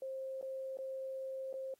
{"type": "tone with dropouts", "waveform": "sine", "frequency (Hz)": 530, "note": "C5", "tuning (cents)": 22, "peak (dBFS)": -39, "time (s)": [0.02, 1.74], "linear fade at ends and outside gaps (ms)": 2, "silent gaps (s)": [[0.413, 0.426], [0.772, 0.787], [1.529, 1.539]], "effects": ["white hiss -75 dBFS RMS until 1.79 s", "AAC 48 kbps"]}